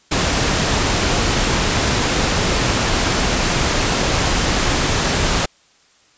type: noise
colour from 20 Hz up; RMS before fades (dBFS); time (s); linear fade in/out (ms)
pink; -17; 0.11-5.46; 10
effects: white hiss -54 dBFS RMS until 6.17 s + resampled to 16000 Hz